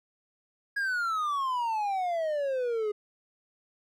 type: exponential sweep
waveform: triangle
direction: down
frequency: 1661.2 to 411.8 Hz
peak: -25 dBFS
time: 0.76-2.92 s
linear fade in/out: 10 ms
effects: none